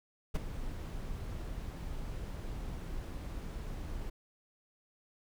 brown noise with ADSR envelope, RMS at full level -28 dBFS, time 0.34-4.1 s, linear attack 16 ms, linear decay 18 ms, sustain -12 dB, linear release 8 ms, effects none

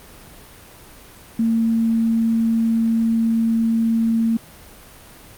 sine tone, 227.1 Hz, A#3, 45 cents flat, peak -15 dBFS, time 1.39-4.37 s, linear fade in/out 5 ms, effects pink hiss -43 dBFS RMS until 5.37 s + Opus 32 kbps

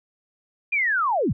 sine linear sweep, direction down, 2462 to 66.6 Hz, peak -19 dBFS, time 0.72-1.33 s, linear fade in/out 10 ms, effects none

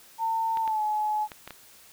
sine tone with pitch glide, 900 to 850.5 Hz, A5 to G#5, +39 to +41 cents, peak -24 dBFS, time 0.18-1.28 s, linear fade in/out 50 ms, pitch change -98 cents, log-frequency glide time 0.61-0.82 s
clicks, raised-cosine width 0.3 ms, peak -23 dBFS, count 5, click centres 0.572 / 0.677 / 1.318 / 1.476 / 1.507 s
effects white hiss -53 dBFS RMS until 1.92 s

